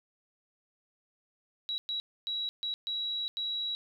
sine tone bursts at uneven times, 3887 Hz, B7, 28 cents flat, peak -31 dBFS, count 6, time 1.69-1.78 / 1.89-2 / 2.27-2.49 / 2.63-2.74 / 2.87-3.28 / 3.37-3.75 s, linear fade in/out 0 ms, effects 11-bit

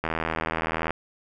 click train, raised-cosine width 0.5 ms, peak -11 dBFS, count 71, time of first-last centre 0.04-0.906 s, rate 80.8 Hz, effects none

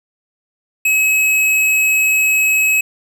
square tone, 2563 Hz, E7, 49 cents flat, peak -12 dBFS, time 0.85-2.81 s, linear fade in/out 5 ms, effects none

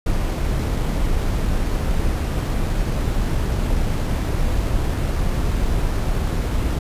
brown noise with sample-and-hold, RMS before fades -20 dBFS, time 0.06-6.79 s, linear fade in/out 5 ms, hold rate 11025 Hz, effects resampled to 32000 Hz

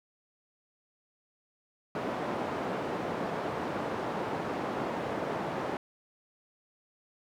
white band-pass noise, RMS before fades -34 dBFS, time 1.95-5.77 s, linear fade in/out 2 ms, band 150 to 790 Hz, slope 12 dB/octave, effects none

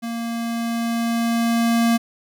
square tone with level ramp, 232 Hz, A#3, 8 cents flat, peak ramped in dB -26 to -15 dBFS, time 0.02-1.98 s, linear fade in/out 20 ms, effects none

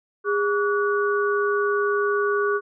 sine tone cluster, 409 / 1142 / 1466 Hz, G#4 / D6 / F#6, -26 / -49 / -16 cents, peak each -21 / -26 / -26 dBFS, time 0.24-2.61 s, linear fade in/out 50 ms, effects none

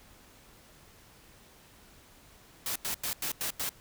white noise bursts, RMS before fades -33 dBFS, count 6, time 2.66-3.692 s, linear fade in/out 2 ms, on 97 ms, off 90 ms, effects pink hiss -57 dBFS RMS until 3.8 s

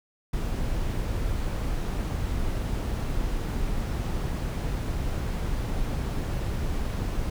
brown noise, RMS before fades -28 dBFS, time 0.33-7.3 s, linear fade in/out 5 ms, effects none

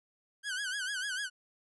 sawtooth tone with vibrato, 1568 Hz, G6, in tune, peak -30 dBFS, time 0.43-1.3 s, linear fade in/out 50 ms, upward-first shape sine, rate 6.7 Hz, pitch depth 120 cents each way, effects resampled to 24000 Hz

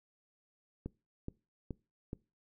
click train, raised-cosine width 3 ms, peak -26 dBFS, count 4, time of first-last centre 0.86-2.131 s, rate 2.36 Hz, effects noise-tail reverb RT60 0.3 s tail -23 dB re dry

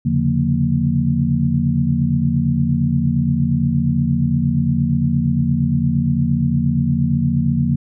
sine tone cluster, 82.6 / 134.8 / 143.4 / 177.4 / 232.3 Hz, E2 / C#3 / D3 / F3 / A#3, +4 / -48 / -41 / +27 / -6 cents, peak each -25 / -24 / -18 / -21 / -19 dBFS, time 0.05-7.76 s, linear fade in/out 10 ms, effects none

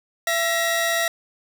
sawtooth tone pair together, 673 / 1903.5 Hz, E5 / A#6, +36 / +36 cents, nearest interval octave + tritone, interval 1800 cents, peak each -19 dBFS, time 0.27-1.08 s, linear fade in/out 2 ms, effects none

